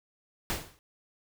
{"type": "noise with exponential decay", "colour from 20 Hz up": "pink", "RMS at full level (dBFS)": -28, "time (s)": [0.5, 0.79], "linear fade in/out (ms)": 0, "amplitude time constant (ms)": 63, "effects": []}